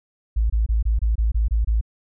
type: tone bursts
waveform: sine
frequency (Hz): 55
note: A1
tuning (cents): 0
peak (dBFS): -16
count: 9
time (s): 0.36-1.812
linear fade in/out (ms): 10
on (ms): 140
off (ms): 24
effects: none